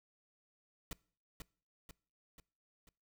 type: noise with echo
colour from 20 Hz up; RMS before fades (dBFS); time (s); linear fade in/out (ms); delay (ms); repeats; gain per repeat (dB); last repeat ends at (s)
pink; -42; 0.91-0.93; 2; 490; 4; -5; 2.89
effects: noise-tail reverb RT60 0.5 s tail -24 dB re dry